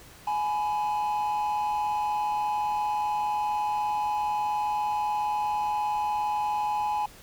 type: tone pair together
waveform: triangle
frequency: 839 / 996 Hz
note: G#5 / B5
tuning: +17 / +14 cents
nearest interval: minor third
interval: 297 cents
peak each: -23 / -30 dBFS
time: 0.27-7.06 s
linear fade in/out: 5 ms
effects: tanh soft clip ceiling -18 dBFS + pink hiss -50 dBFS RMS until 7.22 s

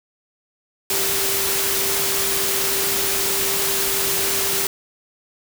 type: tone in noise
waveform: sine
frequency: 392 Hz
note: G4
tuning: in tune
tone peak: -29 dBFS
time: 0.9-4.67 s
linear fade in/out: 2 ms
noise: white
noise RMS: -21 dBFS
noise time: 0.9-4.67 s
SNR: -11 dB
effects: none

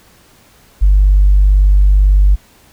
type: tone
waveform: sine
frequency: 49 Hz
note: G1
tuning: in tune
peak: -4 dBFS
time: 0.81-2.36 s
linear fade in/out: 20 ms
effects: tanh soft clip ceiling -1 dBFS + pink hiss -47 dBFS RMS until 2.72 s

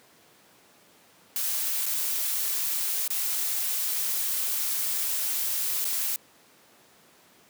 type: noise with dropouts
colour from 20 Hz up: blue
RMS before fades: -28 dBFS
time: 1.36-6.16 s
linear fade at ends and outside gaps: 1 ms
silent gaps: 1.857-1.863 / 3.078-3.103 / 5.845-5.852 s
effects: pink hiss -57 dBFS RMS until 7.49 s + high-pass 200 Hz 12 dB/octave

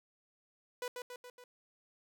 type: tone with echo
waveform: sawtooth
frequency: 493.9 Hz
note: B4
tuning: in tune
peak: -33 dBFS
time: 0.82-0.88 s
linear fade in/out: 2 ms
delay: 140 ms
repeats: 4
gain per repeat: -4 dB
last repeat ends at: 1.44 s
effects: none

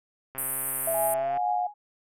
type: click train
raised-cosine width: 0.5 ms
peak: -26 dBFS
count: 137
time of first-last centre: 0.35-1.373 s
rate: 133 Hz
type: band-pass noise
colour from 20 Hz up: white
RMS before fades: -31 dBFS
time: 0.38-1.14 s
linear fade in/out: 2 ms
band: 8600 to 14000 Hz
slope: 96 dB/octave
type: tone with pitch glide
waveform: sine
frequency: 659.3 to 723.1 Hz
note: E5 to F#5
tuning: 0 to -40 cents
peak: -25 dBFS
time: 0.87-1.67 s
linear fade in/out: 5 ms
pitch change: +160 cents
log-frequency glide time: 1.17-1.4 s
type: tone with tremolo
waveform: sine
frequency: 830.6 Hz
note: G#5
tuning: in tune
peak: -26 dBFS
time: 0.94-1.74 s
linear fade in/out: 5 ms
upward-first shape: triangle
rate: 2.2 Hz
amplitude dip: 95%
effects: none

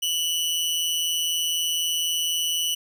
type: tone with amplitude modulation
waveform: sawtooth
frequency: 2960 Hz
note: F#7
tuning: in tune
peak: -17 dBFS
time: 0.02-2.75 s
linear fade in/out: 10 ms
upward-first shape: sine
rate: 164 Hz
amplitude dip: 55%
effects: none

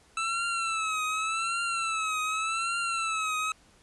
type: tone with vibrato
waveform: 25% pulse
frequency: 1319 Hz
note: E6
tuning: 1 cent sharp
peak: -24 dBFS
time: 0.17-3.52 s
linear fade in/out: 2 ms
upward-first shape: triangle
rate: 0.86 Hz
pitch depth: 92 cents each way
effects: pink hiss -60 dBFS RMS until 3.82 s + resampled to 24000 Hz

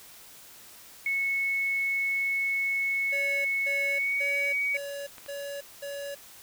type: tone with pitch glide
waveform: sine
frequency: 2201 to 2255 Hz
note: C#7 to C#7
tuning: -13 to +29 cents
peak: -25 dBFS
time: 1.06-4.77 s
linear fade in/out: 2 ms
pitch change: +42 cents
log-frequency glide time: 3.89-4.28 s
type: tone bursts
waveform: square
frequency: 565 Hz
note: C#5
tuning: 33 cents sharp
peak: -35 dBFS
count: 6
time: 3.12-6.15 s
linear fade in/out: 10 ms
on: 330 ms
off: 210 ms
type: clicks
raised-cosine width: 0.3 ms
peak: -29 dBFS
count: 2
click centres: 5.182 / 5.262 s
effects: white hiss -50 dBFS RMS until 6.42 s

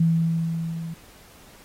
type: tone with level ramp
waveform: sine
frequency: 164.81 Hz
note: E3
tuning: in tune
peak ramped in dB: -15 to -30 dBFS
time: 0-0.94 s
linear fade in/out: 5 ms
effects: pink hiss -51 dBFS RMS until 1.64 s + AAC 48 kbps

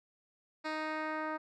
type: tone with low-pass filter sweep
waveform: 10% pulse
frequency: 311.1 Hz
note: D#4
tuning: in tune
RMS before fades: -37 dBFS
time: 0.64-1.38 s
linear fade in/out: 20 ms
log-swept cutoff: 4000 to 1400 Hz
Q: 1.1
effects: none

